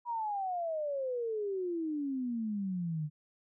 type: exponential sweep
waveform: sine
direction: down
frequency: 973 to 146.83 Hz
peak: -32 dBFS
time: 0.05-3.1 s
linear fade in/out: 50 ms
effects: none